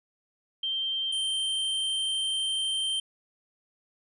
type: tone pair in turn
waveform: sine / square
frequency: 3145 / 3134 Hz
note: G7 / G7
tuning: +5 / -1 cents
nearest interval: unison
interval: 6 cents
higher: first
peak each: -27 dBFS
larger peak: neither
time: 0.63-1.12 / 1.12-3 s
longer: second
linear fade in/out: 5 ms
effects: resampled to 24000 Hz